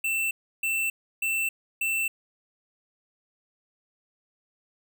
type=tone bursts; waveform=square; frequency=2676 Hz; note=E7; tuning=25 cents sharp; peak=-25 dBFS; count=4; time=0.04-2.08 s; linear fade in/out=5 ms; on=270 ms; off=320 ms; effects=none